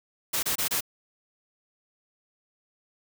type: noise bursts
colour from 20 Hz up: white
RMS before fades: -27 dBFS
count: 4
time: 0.33-0.808 s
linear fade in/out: 10 ms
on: 100 ms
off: 26 ms
effects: none

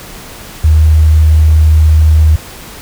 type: tone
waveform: sine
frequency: 77.9 Hz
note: D#2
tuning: 3 cents sharp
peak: -3 dBFS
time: 0.64-2.36 s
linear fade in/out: 5 ms
effects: pink hiss -30 dBFS RMS until 2.81 s

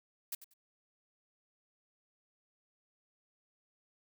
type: noise with echo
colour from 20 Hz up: blue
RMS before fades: -38 dBFS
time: 0.32-0.35 s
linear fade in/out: 5 ms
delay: 94 ms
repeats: 2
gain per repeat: -14 dB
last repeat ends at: 0.538 s
effects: none

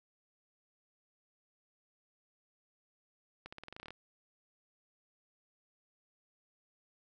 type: accelerating click train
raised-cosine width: 0.3 ms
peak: -30 dBFS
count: 12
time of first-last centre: 3.46-3.906 s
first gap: 65 ms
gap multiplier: 0.9
effects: none

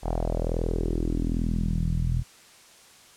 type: tone with low-pass filter sweep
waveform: sawtooth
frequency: 41.2 Hz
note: E1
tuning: in tune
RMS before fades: -26 dBFS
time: 0.02-2.24 s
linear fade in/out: 50 ms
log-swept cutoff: 790 to 120 Hz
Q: 3.5
effects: white hiss -52 dBFS RMS until 3.16 s + low-pass 9000 Hz 12 dB/octave

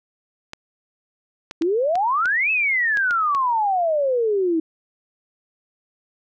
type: clicks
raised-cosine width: 0.2 ms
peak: -15 dBFS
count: 8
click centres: 0.534 / 1.511 / 1.621 / 1.955 / 2.257 / 2.972 / 3.109 / 3.349 s
type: exponential two-way sweep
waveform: sine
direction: up then down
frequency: 313.9 to 2637 to 313.9 Hz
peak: -17 dBFS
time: 1.61-4.6 s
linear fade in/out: 5 ms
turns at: 2.51 s
effects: none

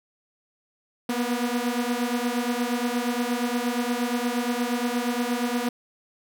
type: beating tone pair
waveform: sawtooth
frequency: 238 / 246.5 Hz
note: A#3 / B3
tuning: +36 / -3 cents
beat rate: 8.5 Hz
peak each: -23 dBFS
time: 1.09-5.69 s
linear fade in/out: 5 ms
effects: 10-bit

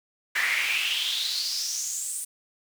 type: noise with high-pass filter sweep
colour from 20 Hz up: brown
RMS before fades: -28 dBFS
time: 0.35-2.25 s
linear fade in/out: 10 ms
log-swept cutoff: 1800 to 9100 Hz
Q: 5.7
effects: none

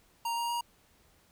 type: tone with pitch steps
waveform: square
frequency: 932.3 / 939.9 / 947.5 Hz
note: A#5 / A#5 / A#5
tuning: 0 / +14 / +28 cents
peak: -31 dBFS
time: 0.25-0.61 s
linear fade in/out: 5 ms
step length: 120 ms
effects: pink hiss -65 dBFS RMS until 1.31 s

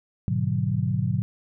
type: chord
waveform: sine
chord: G# half-diminished seventh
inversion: none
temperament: equal with one note detuned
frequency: 103.83 / 123.47 / 148.8 / 185 Hz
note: G#2 / B2 / D3 / F#3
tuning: 0 / 0 / +23 / 0 cents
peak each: -27 / -26 / -28 / -28 dBFS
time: 0.28-1.22 s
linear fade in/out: 0 ms
effects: none

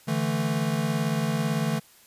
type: chord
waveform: square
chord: D suspended second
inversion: none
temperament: equal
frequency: 146.83 / 164.81 / 220 Hz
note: D3 / E3 / A3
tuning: 0 / 0 / 0 cents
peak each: -29 dBFS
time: 0.07-1.8 s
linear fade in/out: 20 ms
effects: white hiss -55 dBFS RMS until 2.06 s + resampled to 32000 Hz

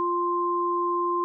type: tone pair together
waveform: sine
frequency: 349.4 / 1047 Hz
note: F4 / C6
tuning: +1 / +1 cents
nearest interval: octave + perfect fifth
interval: 1900 cents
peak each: -27 / -24 dBFS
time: 0-1.24 s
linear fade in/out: 0 ms
effects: none

